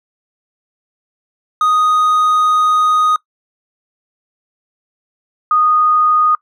triangle / sine tone pair in turn, 1244.5 / 1236.6 Hz, D#6 / D#6, 0 / -11 cents, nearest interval unison, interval 11 cents, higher first, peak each -8 / -9 dBFS, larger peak first, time 1.61-3.16 / 5.51-6.35 s, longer first, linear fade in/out 2 ms, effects noise-tail reverb RT60 0.1 s tail -21 dB re dry

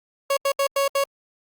30% pulse tone bursts at uneven times, 554.4 Hz, C#5, in tune, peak -16 dBFS, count 5, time 0.3-0.37 / 0.45-0.52 / 0.59-0.67 / 0.76-0.88 / 0.95-1.04 s, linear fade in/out 5 ms, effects Opus 48 kbps

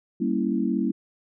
sine chord, G diminished seventh, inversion none, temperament equal, 196 / 233.1 / 277.2 / 329.6 Hz, G3 / Bb3 / Db4 / Fb4, 0 / 0 / 0 / 0 cents, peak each -27 / -26 / -28 / -28 dBFS, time 0.2-0.92 s, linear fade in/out 10 ms, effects none

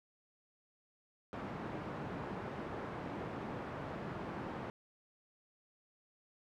pink band-pass noise, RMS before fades -43 dBFS, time 1.33-4.7 s, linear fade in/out 0 ms, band 120 to 1300 Hz, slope 12 dB/octave, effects none

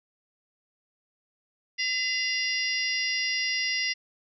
harmonic tone with a mistuned harmonic, 698.5 Hz, F5, in tune, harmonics 3 / 4 / 5 / 6 / 7 / 8, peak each -29 / -32 / -41 / -41 / -31 / -34 dBFS, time 1.78-3.94 s, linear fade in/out 20 ms, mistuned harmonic 3, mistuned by -57 cents, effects none

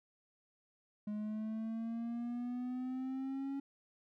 triangle exponential sweep, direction up, 208.6 to 277.2 Hz, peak -35 dBFS, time 1.07-3.6 s, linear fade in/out 5 ms, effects none

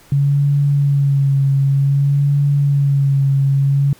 sine tone with vibrato, 140 Hz, C#3, 18 cents sharp, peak -11 dBFS, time 0.12-3.93 s, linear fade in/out 2 ms, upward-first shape sine, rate 0.54 Hz, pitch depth 32 cents each way, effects pink hiss -47 dBFS RMS until 3.99 s

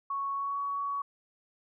sine tone with pitch glide, 1108.7 to 1124.2 Hz, C#6 to C#6, 0 to +24 cents, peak -30 dBFS, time 0.1-1.02 s, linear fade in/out 5 ms, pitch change +24 cents, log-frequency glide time 0.33-0.59 s, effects none

